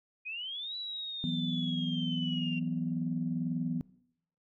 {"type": "linear two-way sweep", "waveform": "sine", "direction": "up then down", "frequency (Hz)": [2448, 3950, 2744], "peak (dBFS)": -36, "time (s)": [0.25, 2.6], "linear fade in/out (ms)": 20, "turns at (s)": 0.76}
{"type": "chord", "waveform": "sine", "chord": "E suspended second", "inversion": "none", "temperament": "equal", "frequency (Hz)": [164.81, 185, 246.9], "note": ["E3", "F#3", "B3"], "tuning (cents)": [0, 0, 0], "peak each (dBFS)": [-34, -36, -33], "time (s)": [1.24, 3.81], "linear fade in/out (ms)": 0}
{"effects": ["noise-tail reverb RT60 0.7 s tail -21 dB re dry", "tanh soft clip ceiling -20 dBFS"]}